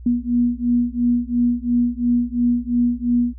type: beating tone pair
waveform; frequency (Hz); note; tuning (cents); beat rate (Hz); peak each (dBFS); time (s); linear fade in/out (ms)
sine; 239.8 / 242.7; A#3 / B3; +49 / -30; 2.9; -19; 0.06-3.34; 5
effects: added 60 Hz sine -34 dBFS peak until 3.38 s